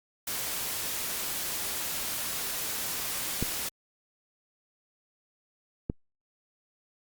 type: noise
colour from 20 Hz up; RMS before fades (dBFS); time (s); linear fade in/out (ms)
white; -33; 0.27-3.69; 5
type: clicks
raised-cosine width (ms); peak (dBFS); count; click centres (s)
3; -15; 2; 3.426 / 5.899
effects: Opus 48 kbps